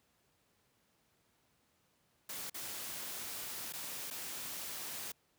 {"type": "noise with dropouts", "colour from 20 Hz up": "white", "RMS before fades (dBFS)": -43, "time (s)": [2.29, 5.12], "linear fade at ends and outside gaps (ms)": 5, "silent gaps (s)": [[2.499, 2.543], [3.725, 3.735], [4.103, 4.108]], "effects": ["pink hiss -74 dBFS RMS until 5.38 s", "high-pass 80 Hz 12 dB/octave"]}